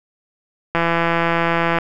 click train, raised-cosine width 0.5 ms, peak -3 dBFS, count 175, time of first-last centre 0.75-1.786 s, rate 168 Hz, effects none

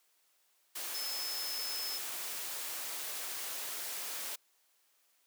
sine tone in noise, 5200 Hz, E8, 24 cents flat, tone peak -38 dBFS, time 0.94-1.98 s, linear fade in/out 10 ms, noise white, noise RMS -40 dBFS, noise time 0.75-4.36 s, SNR -1 dB, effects white hiss -72 dBFS RMS until 5.26 s + high-pass 400 Hz 12 dB/octave

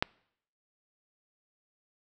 click, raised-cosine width 0.3 ms, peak -9 dBFS, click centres 0.025 s, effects noise-tail reverb RT60 0.7 s tail -25 dB re dry

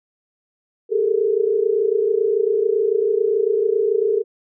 sine tone cluster, 398 / 429 / 456.1 Hz, G4 / A4 / A#4, +26 / -44 / -38 cents, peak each -20 dBFS, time 0.89-4.24 s, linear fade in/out 50 ms, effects none

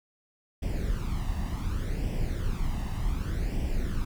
brown noise with flanger, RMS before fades -29 dBFS, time 0.62-4.05 s, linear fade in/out 10 ms, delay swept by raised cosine 0.37 to 1.08 ms, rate 0.67 Hz, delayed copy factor +0.65, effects none

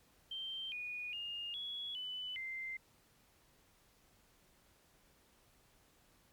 sine tone with pitch steps, 3137 / 2460 / 2831 / 3362 / 2998 / 2084 Hz, G7 / D#7 / F7 / G#7 / F#7 / C7, +1 / -20 / +23 / +20 / +22 / -7 cents, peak -40 dBFS, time 0.31-2.77 s, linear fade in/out 5 ms, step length 410 ms, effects pink hiss -69 dBFS RMS until 6.32 s + MP3 96 kbps

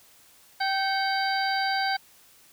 harmonic tone with a mistuned harmonic, 777 Hz, G5, 16 cents flat, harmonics 1 / 2 / 3 / 4 / 5 / 6, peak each -26 / -29 / -35 / -41 / -38 / -32 dBFS, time 0.6-1.97 s, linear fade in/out 10 ms, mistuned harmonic 3, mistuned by -95 cents, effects white hiss -56 dBFS RMS until 2.52 s

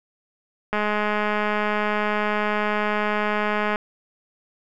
click train, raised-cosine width 0.5 ms, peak -9 dBFS, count 637, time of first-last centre 0.73-3.759 s, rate 210 Hz, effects none

